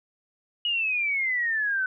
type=exponential sweep; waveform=sine; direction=down; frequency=2913 to 1500 Hz; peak=-23 dBFS; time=0.65-1.86 s; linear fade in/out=2 ms; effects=none